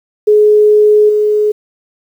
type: tone with level steps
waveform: sine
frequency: 422 Hz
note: G#4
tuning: 28 cents sharp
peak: -4 / -8 dBFS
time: 0.27-1.52 s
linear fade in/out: 10 ms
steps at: 1.09 s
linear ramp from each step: 5 ms
effects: 7-bit